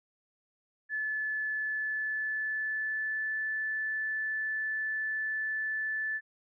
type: tone with pitch glide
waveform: sine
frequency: 1731 to 1747.1 Hz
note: A6 to A6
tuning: -29 to -13 cents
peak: -30 dBFS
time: 0.89-6.21 s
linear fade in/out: 50 ms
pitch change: +16 cents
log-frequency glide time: 1.56-3.39 s
effects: none